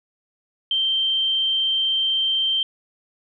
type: tone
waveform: sine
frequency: 3136 Hz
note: G7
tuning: in tune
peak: -18 dBFS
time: 0.71-2.63 s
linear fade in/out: 2 ms
effects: none